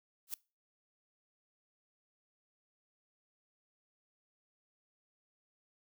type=noise with exponential growth; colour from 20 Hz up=blue; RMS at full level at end=-34 dBFS; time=0.27-0.34 s; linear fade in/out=2 ms; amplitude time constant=15 ms; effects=noise-tail reverb RT60 0.3 s tail -23 dB re dry